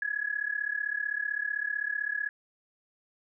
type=tone with amplitude modulation; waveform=sine; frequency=1684 Hz; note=G#6; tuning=24 cents sharp; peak=-25 dBFS; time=0.02-2.29 s; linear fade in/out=2 ms; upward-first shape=sine; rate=35.7 Hz; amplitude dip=90%; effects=none